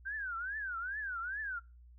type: tone with vibrato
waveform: sine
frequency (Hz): 1532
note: G6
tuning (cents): -40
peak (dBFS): -36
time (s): 0.05-1.6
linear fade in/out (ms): 20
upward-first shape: triangle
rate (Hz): 2.4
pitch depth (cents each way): 260
effects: noise-tail reverb RT60 0.3 s tail -25 dB re dry + added 60 Hz sine -54 dBFS peak until 1.98 s